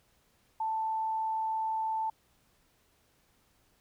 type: tone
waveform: sine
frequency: 883 Hz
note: A5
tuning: 6 cents sharp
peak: -29 dBFS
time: 0.6-2.1 s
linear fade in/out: 5 ms
effects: pink hiss -69 dBFS RMS until 3.8 s